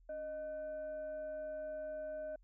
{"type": "tone with frequency modulation", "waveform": "sine", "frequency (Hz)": 618, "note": "D#5", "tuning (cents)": -12, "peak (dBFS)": -40, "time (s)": [0.09, 2.36], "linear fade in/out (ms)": 5, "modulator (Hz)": 896, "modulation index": 0.27, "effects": ["added 41 Hz sine -61 dBFS peak until 2.43 s"]}